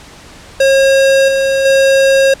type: tone with level steps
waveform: square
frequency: 541 Hz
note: C#5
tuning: 42 cents flat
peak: -7 / -11 / -7 dBFS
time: 0.6-2.34 s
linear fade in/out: 5 ms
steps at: 1.28 / 1.65 s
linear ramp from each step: 5 ms
effects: pink hiss -36 dBFS RMS until 2.4 s + low-pass 8000 Hz 12 dB/octave